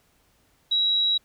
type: tone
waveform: sine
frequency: 3872 Hz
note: B7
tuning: 35 cents flat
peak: -19 dBFS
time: 0.71-1.18 s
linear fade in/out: 10 ms
effects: pink hiss -64 dBFS RMS until 1.24 s